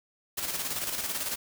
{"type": "noise with tremolo", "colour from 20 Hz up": "white", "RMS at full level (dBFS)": -31, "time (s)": [0.37, 1.36], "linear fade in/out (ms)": 10, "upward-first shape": "square", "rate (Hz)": 18, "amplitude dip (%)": 45, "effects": []}